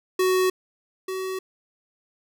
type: tone pair in turn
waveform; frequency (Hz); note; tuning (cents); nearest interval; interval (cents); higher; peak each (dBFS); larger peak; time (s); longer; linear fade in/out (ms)
square; 371.6 / 377; F#4 / F#4; +7 / +32; unison; 25; second; -19 / -28; first; 0.19-0.5 / 1.08-1.39; neither; 5
effects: none